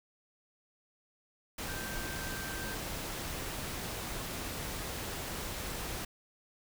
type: tone in noise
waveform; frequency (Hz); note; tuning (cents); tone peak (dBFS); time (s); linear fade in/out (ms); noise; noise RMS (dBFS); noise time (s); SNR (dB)
sine; 1564; G6; -4; -43; 1.68-2.75; 5; pink; -39; 1.58-6.05; -7
effects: none